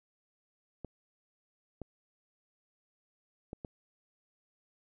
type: clicks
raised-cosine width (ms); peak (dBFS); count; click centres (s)
2; -27; 4; 0.847 / 1.817 / 3.531 / 3.648
effects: none